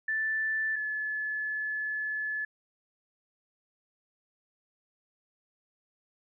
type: tone pair in turn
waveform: sine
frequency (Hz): 1760 / 1721.8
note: A6 / A6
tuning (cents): 0 / -38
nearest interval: unison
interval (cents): 38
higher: first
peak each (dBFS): -27 / -30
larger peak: first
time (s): 0.08-0.76 / 0.76-2.45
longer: second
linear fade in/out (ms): 5
effects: none